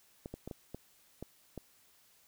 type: clicks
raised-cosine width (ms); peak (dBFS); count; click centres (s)
2; -28; 7; 0.259 / 0.34 / 0.476 / 0.512 / 0.746 / 1.226 / 1.577
effects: white hiss -66 dBFS RMS until 2.27 s